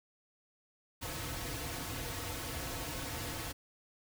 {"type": "noise with comb filter", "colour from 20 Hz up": "pink", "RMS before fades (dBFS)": -40, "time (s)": [1.01, 3.53], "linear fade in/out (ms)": 20, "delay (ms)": 5, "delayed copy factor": -0.85, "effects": []}